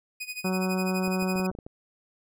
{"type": "tone with tremolo", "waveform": "sawtooth", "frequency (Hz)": 2489, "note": "D#7", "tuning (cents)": 0, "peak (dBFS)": -28, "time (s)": [0.2, 1.47], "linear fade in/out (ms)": 10, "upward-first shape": "sine", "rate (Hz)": 12, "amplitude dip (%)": 85}
{"type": "harmonic tone", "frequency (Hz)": 186.3, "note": "F#3", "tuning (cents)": 12, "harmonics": [1, 2, 3, 4, 5, 6, 7, 8], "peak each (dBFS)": [-26, -32, -36, -38, -40, -42, -43, -44], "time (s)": [0.44, 1.51], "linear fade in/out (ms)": 10}
{"type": "clicks", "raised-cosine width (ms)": 2, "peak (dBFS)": -27, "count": 8, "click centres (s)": [1.079, 1.225, 1.358, 1.399, 1.514, 1.551, 1.588, 1.665]}
{"effects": []}